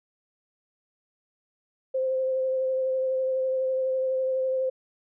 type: tone with vibrato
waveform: sine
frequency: 522 Hz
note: C5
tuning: 4 cents flat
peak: -23 dBFS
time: 1.94-4.7 s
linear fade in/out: 10 ms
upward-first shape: sine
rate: 12 Hz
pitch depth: 15 cents each way
effects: none